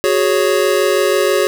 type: chord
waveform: square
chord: F# suspended second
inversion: none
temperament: just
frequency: 370 / 416.2 / 555 Hz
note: F#4 / G#4 / C#5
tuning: 0 / +4 / +2 cents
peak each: -17 dBFS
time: 0.04-1.47 s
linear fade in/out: 0 ms
effects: none